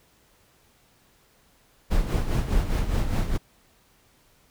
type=noise with tremolo; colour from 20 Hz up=brown; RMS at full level=-21 dBFS; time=1.9-3.38 s; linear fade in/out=20 ms; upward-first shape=sine; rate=4.9 Hz; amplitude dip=60%; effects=pink hiss -61 dBFS RMS until 4.5 s